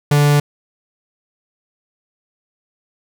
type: tone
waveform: 45% pulse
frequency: 145.8 Hz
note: D3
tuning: 12 cents flat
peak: -10 dBFS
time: 0.11-0.4 s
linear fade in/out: 5 ms
effects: none